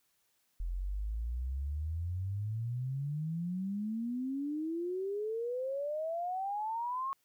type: exponential sweep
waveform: sine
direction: up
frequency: 41.6 to 1100 Hz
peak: -33 dBFS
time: 0.6-7.13 s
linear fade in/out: 0 ms
effects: white hiss -75 dBFS RMS until 7.24 s